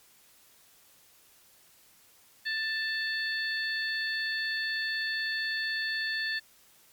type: harmonic tone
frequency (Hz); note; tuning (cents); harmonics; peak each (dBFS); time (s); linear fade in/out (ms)
884; A5; +8; 2 / 3 / 4 / 5; -30 / -42 / -40 / -36; 2.45-6.4; 20
effects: white hiss -60 dBFS RMS until 6.92 s + MP3 96 kbps